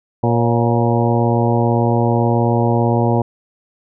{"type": "harmonic tone with a mistuned harmonic", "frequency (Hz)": 118.2, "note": "A#2", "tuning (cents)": 24, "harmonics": [1, 2, 3, 4, 5, 6, 7, 8], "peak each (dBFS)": [-16, -19, -21, -22, -23, -24, -24, -25], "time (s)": [0.23, 3.22], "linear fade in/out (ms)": 5, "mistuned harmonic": 5, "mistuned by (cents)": -62, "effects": []}